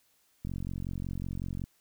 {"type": "click train", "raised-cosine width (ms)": 5, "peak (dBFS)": -24, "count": 55, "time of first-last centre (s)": [0.45, 1.639], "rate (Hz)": 45.4, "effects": ["white hiss -69 dBFS RMS until 1.8 s"]}